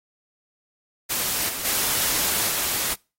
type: noise with level steps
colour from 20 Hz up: white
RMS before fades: -24 / -30 / -23 / -25 dBFS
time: 1.09-2.95 s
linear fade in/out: 20 ms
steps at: 1.48 / 1.64 / 2.47 s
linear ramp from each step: 20 ms
effects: noise-tail reverb RT60 0.3 s tail -25 dB re dry + AAC 48 kbps